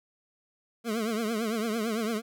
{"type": "tone with vibrato", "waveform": "25% pulse", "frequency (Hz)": 222.3, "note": "A3", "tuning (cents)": 18, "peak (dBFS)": -24, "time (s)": [0.84, 2.22], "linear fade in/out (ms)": 50, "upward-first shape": "triangle", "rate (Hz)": 8.9, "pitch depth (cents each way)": 130, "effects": []}